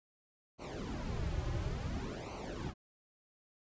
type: noise with flanger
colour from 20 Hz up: brown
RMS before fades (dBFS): -39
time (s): 0.58-2.74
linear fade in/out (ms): 50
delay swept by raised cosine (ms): 0.57 to 4.47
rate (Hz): 0.57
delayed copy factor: -0.9
effects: resampled to 16000 Hz